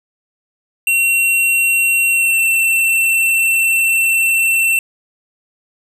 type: tone with pitch glide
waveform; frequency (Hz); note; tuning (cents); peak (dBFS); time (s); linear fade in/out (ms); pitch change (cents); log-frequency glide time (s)
square; 2733 to 2694; F7 to E7; -38 to +37; -12; 0.87-4.79; 2; -25; 2.09-2.4
effects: none